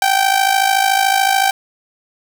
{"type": "tone with amplitude modulation", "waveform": "sawtooth", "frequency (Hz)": 778, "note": "G5", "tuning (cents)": -13, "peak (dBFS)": -5, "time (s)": [0.02, 1.51], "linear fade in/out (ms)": 2, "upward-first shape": "sine", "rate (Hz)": 53.7, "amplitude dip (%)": 70, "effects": []}